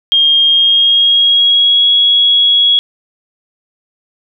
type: tone with pitch glide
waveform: sine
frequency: 3226 to 3334 Hz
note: G7 to G#7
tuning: +49 to +6 cents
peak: -6 dBFS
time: 0.12-2.79 s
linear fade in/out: 0 ms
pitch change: +57 cents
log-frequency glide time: 0.45-1.88 s
effects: none